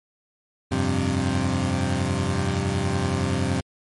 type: chord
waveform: 20% pulse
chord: F suspended second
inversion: none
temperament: equal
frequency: 87.31 / 98 / 130.81 Hz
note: F2 / G2 / C3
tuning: 0 / 0 / 0 cents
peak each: -21 dBFS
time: 0.71-3.61 s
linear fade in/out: 10 ms
effects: MP3 48 kbps